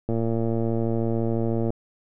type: click train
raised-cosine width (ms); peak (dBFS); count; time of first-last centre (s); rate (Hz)
2; -13; 185; 0.09-1.704; 114
effects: none